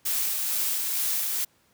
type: noise with tremolo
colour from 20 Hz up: blue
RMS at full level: -26 dBFS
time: 0.05-1.45 s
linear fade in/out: 10 ms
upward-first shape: sine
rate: 2.2 Hz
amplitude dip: 25%
effects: pink hiss -64 dBFS RMS until 1.73 s + high-pass 80 Hz 12 dB/octave

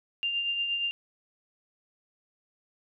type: tone with tremolo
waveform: sine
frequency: 2794 Hz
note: F7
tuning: in tune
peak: -25 dBFS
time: 0.23-0.91 s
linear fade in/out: 0 ms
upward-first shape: triangle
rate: 8.5 Hz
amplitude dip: 45%
effects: none

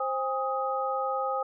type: tone cluster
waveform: sine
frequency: 526 / 810 / 1255 Hz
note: C5 / G#5 / D#6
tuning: +9 / -43 / +15 cents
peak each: -31 dBFS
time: 0-1.43 s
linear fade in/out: 5 ms
effects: none

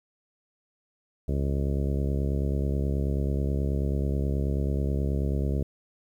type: harmonic tone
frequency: 69.3 Hz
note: C#2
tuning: in tune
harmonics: 1 / 2 / 3 / 4 / 5 / 6 / 7 / 8 / 9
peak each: -26 / -30 / -34 / -38 / -38 / -38 / -42 / -44 / -44 dBFS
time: 1.28-5.63 s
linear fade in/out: 5 ms
effects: 10-bit

